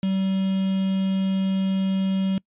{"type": "tone with quantisation", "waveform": "triangle", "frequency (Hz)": 191.7, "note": "G3", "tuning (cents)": -38, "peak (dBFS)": -18, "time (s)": [0.03, 2.38], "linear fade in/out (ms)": 2, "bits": 6, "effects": ["noise-tail reverb RT60 0.1 s tail -25 dB re dry", "resampled to 8000 Hz"]}